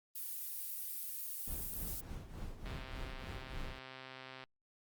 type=noise; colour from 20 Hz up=violet; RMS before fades=-42 dBFS; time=0.15-2.01 s; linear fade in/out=10 ms
type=noise with tremolo; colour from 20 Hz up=brown; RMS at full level=-42 dBFS; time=1.47-3.79 s; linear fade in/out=5 ms; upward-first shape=triangle; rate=3.4 Hz; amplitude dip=70%
type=click train; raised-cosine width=0.3 ms; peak=-33 dBFS; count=234; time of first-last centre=2.66-4.439 s; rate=131 Hz
effects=Opus 32 kbps